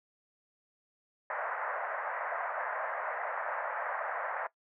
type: band-pass noise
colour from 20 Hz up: pink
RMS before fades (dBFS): -36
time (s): 1.3-4.47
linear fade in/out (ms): 2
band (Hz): 570 to 1900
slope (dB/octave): 48
effects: noise-tail reverb RT60 0.1 s tail -19 dB re dry